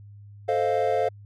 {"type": "chord", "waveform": "triangle", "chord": "F dominant seventh", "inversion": "first", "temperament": "equal", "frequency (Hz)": [440, 523.3, 622.3, 698.5], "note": ["A4", "C5", "Eb5", "F5"], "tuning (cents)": [0, 0, 0, 0], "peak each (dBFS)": [-25, -24, -28, -23], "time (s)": [0.48, 1.09], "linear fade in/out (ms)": 10, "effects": ["added 102 Hz sine -43 dBFS peak until 1.25 s"]}